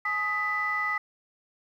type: tone cluster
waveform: sine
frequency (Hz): 845 / 1252 / 1986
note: G#5 / D#6 / B6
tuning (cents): +30 / +10 / +9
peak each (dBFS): -36 / -29 / -27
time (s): 0.05-0.98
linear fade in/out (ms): 5
effects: tanh soft clip ceiling -18 dBFS + 10-bit